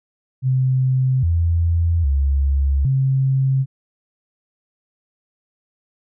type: tone with pitch steps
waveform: sine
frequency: 130 / 84.2 / 69.2 / 133.6 Hz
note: C3 / E2 / C#2 / C3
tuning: -11 / +37 / -2 / +36 cents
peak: -14 dBFS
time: 0.42-3.66 s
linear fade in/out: 50 ms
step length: 810 ms
effects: none